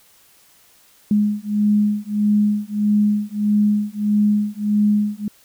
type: beating tone pair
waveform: sine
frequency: 207.7 / 209.3 Hz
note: G#3 / G#3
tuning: 0 / +14 cents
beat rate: 1.6 Hz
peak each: -18 dBFS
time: 1.11-5.28 s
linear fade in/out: 2 ms
effects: white hiss -53 dBFS RMS until 5.44 s